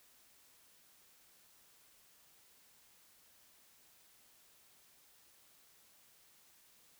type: silence
effects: white hiss -66 dBFS RMS until 6.99 s